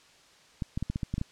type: clicks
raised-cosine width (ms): 5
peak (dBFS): -18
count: 9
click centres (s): 0.622 / 0.775 / 0.826 / 0.9 / 0.959 / 1.032 / 1.14 / 1.181 / 1.214
effects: white hiss -58 dBFS RMS until 1.31 s + low-pass 6000 Hz 12 dB/octave